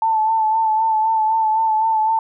sine tone with vibrato, 881 Hz, A5, 2 cents sharp, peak -14 dBFS, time 0.02-2.19 s, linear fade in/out 2 ms, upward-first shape sine, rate 3.9 Hz, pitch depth 33 cents each way, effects none

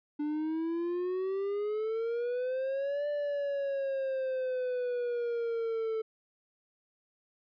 triangle exponential two-way sweep, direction up then down, 293.7 to 588 to 439.8 Hz, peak -28 dBFS, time 0.19-6.02 s, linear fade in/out 10 ms, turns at 3.08 s, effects resampled to 11025 Hz

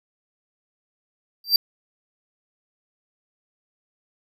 square tone with exponential growth, 4699 Hz, D8, in tune, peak -9 dBFS, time 1.44-1.56 s, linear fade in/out 2 ms, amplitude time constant 26 ms, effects none

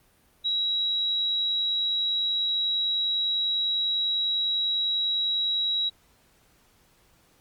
sine tone, 3870 Hz, B7, 36 cents flat, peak -23 dBFS, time 0.44-5.9 s, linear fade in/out 20 ms, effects pink hiss -62 dBFS RMS until 7.4 s + Opus 32 kbps

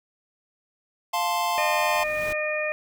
square chord, F major, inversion none, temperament equal, 698.5 / 880 / 1046.5 Hz, F5 / A5 / C6, 0 / 0 / 0 cents, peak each -28 dBFS, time 1.13-2.04 s, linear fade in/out 10 ms
pink noise with exponential growth, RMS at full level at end -36 dBFS, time 1.22-2.33 s, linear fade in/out 5 ms, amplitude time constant 240 ms
harmonic tone, 610 Hz, D#5, 34 cents flat, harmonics 1 / 2 / 3 / 4, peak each -27 / -37 / -31 / -29 dBFS, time 1.58-2.72 s, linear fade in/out 0 ms
effects none

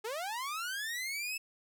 sawtooth linear sweep, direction up, 409.6 to 2637 Hz, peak -32 dBFS, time 0.04-1.38 s, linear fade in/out 10 ms, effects none

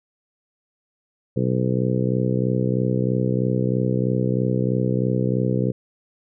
harmonic tone, 63.1 Hz, B1, 38 cents sharp, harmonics 2 / 3 / 4 / 5 / 6 / 7 / 8, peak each -22 / -24 / -29 / -29 / -30 / -28 / -29 dBFS, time 1.36-5.72 s, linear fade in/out 10 ms, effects none

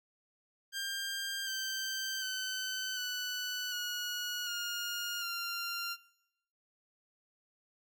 15% pulse tone with pitch steps, 1595 / 1558.6 / 1523 / 1488.2 / 1454.2 / 1421 / 1388.5 Hz, G6 / G6 / F#6 / F#6 / F#6 / F6 / F6, +30 / -10 / +50 / +10 / -30 / +30 / -10 cents, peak -29 dBFS, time 0.72-5.97 s, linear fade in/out 50 ms, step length 750 ms, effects noise-tail reverb RT60 0.8 s tail -20 dB re dry

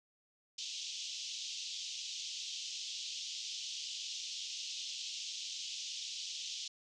pink band-pass noise, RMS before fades -43 dBFS, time 0.58-6.68 s, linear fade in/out 5 ms, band 2900 to 6700 Hz, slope 48 dB/octave, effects none

